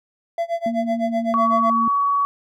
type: tone with tremolo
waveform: triangle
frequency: 676 Hz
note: E5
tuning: 43 cents sharp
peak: -16 dBFS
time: 0.38-1.7 s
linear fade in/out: 2 ms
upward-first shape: sine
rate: 7.9 Hz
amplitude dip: 95%
type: tone with pitch glide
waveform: sine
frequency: 233.1 to 230.4 Hz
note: A#3 to A#3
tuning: 0 to -20 cents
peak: -22 dBFS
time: 0.66-1.88 s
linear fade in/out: 2 ms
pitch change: -20 cents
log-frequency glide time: 0.89-1.6 s
type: tone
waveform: sine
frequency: 1129 Hz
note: C#6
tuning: 31 cents sharp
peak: -16 dBFS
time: 1.34-2.25 s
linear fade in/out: 0 ms
effects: none